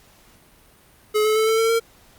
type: tone with pitch steps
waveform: square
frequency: 425.9 / 432.1 / 438.4 / 444.8 / 451.2 / 457.8 Hz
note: G#4 / A4 / A4 / A4 / A4 / A#4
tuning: +44 / -31 / -6 / +19 / +44 / -31 cents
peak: -17 dBFS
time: 1.14-1.8 s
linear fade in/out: 20 ms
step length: 110 ms
effects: pink hiss -53 dBFS RMS until 2.18 s + Opus 48 kbps